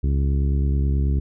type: harmonic tone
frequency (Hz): 69.3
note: C#2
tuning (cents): 0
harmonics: 1 / 2 / 3 / 4 / 5 / 6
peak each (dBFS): -18 / -25 / -32 / -34 / -37 / -40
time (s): 0.03-1.2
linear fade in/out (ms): 10
effects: none